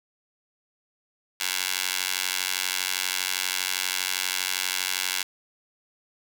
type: tone with high-pass filter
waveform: 15% pulse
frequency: 92.5 Hz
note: F#2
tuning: in tune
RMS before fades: -28 dBFS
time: 1.4-5.23 s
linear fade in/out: 5 ms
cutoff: 2500 Hz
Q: 0.78
effects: none